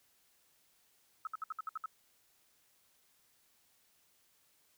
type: tone bursts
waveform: sine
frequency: 1292 Hz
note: E6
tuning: 35 cents flat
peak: -36 dBFS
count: 8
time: 1.25-1.859 s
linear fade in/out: 2 ms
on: 21 ms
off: 63 ms
effects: white hiss -71 dBFS RMS until 4.77 s